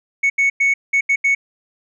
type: tone bursts at uneven times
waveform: sine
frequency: 2217 Hz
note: C#7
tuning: in tune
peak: -10 dBFS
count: 6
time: 0.23-0.3 / 0.38-0.5 / 0.6-0.74 / 0.93-1.01 / 1.09-1.16 / 1.24-1.35 s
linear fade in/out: 10 ms
effects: tanh soft clip ceiling -11 dBFS